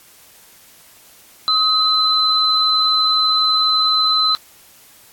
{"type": "tone pair together", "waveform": "sine", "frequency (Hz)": [1267, 4042], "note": ["D#6", "B7"], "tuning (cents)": [31, 39], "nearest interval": "octave + minor sixth", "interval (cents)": 2008, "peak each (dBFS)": [-18, -14], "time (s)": [1.48, 4.35], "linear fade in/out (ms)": 0, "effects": ["white hiss -47 dBFS RMS until 5.12 s", "AAC 64 kbps"]}